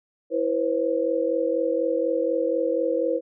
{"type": "tone cluster", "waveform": "sine", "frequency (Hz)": [329.9, 489.9, 534], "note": ["E4", "B4", "C5"], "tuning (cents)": [1, -14, 35], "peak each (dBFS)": [-27, -24, -25], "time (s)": [0.3, 3.21], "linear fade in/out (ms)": 50, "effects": []}